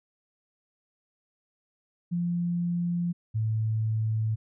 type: tone pair in turn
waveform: sine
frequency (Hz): 173.6 / 110.06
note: F3 / A2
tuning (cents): -10 / +1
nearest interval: minor sixth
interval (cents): 789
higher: first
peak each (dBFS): -25 / -24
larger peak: second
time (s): 2.11-3.13 / 3.34-4.36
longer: neither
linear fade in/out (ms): 20
effects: none